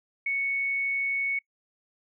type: tone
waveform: sine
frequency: 2217 Hz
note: C#7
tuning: in tune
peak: -25 dBFS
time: 0.26-1.39 s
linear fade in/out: 5 ms
effects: noise-tail reverb RT60 0.1 s tail -26 dB re dry